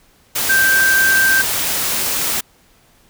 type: tone in noise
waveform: sine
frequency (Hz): 1568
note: G6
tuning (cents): 0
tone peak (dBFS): -11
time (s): 0.49-1.42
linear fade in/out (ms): 10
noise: white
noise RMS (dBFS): -19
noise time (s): 0.35-2.41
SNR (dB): +5
effects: pink hiss -53 dBFS RMS until 3.09 s